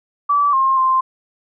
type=tone with pitch steps; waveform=sine; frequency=1154 / 1065 / 1047 Hz; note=D6 / C6 / C6; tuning=-31 / +30 / +1 cents; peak=-12 dBFS; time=0.29-1.01 s; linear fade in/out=10 ms; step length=240 ms; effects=none